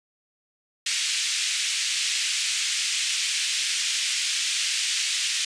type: band-pass noise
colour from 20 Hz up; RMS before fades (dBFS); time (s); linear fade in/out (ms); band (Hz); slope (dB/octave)
pink; -26; 0.86-5.45; 5; 2300 to 8600; 24
effects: resampled to 22050 Hz